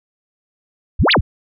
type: exponential two-way sweep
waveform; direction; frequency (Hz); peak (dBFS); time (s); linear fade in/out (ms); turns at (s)
sine; up then down; 40.13 to 4792 to 40.13; -10; 0.99-1.21; 10; 1.12
effects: none